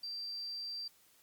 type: tone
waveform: sine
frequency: 4699 Hz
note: D8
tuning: in tune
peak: -39 dBFS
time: 0.03-0.88 s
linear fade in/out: 5 ms
effects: white hiss -66 dBFS RMS until 1.22 s + Opus 48 kbps